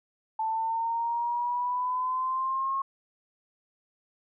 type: exponential sweep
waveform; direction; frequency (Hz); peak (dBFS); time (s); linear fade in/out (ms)
sine; up; 880 to 1087; -26; 0.39-2.82; 5
effects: none